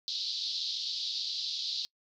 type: band-pass noise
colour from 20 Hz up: pink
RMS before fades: -35 dBFS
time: 0.08-1.85 s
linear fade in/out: 0 ms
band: 3700 to 4800 Hz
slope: 48 dB/octave
effects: noise-tail reverb RT60 0.1 s tail -26 dB re dry